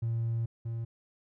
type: tone pair in turn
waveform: triangle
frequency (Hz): 115.1 / 115.1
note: A#2 / A#2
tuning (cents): -22 / -22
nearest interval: unison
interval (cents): 0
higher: neither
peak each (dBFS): -25 / -30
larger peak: first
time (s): 0.02-0.46 / 0.65-0.85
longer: first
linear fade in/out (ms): 10
effects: tanh soft clip ceiling -24 dBFS